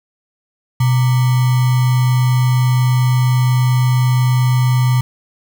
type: tone with sample-and-hold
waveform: sine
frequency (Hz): 125.7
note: B2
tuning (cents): +31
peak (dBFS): -10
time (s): 0.8-5.01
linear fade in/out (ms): 5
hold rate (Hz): 1050
effects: none